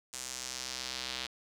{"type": "tone with band-pass filter sweep", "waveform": "square", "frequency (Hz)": 63.8, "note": "C2", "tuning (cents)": -43, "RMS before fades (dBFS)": -40, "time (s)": [0.13, 1.27], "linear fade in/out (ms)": 10, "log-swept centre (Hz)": [7500, 3800], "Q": 1.8, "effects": []}